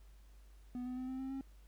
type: tone with pitch steps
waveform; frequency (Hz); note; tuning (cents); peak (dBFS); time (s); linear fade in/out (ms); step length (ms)
triangle; 247.6 / 251.8 / 256 / 260.4 / 264.8 / 269.2; B3 / B3 / C4 / C4 / C4 / C4; +5 / +34 / -38 / -8 / +21 / +49; -37; 0.75-1.41; 0; 110
effects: added 50 Hz sine -56 dBFS peak until 1.67 s + pink hiss -71 dBFS RMS until 1.67 s

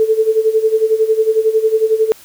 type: tone with tremolo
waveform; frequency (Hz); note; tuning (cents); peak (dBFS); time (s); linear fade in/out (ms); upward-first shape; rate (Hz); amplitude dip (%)
sine; 440; A4; 0; -7; 0-2.12; 0; sine; 11; 80
effects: white hiss -42 dBFS RMS until 2.24 s

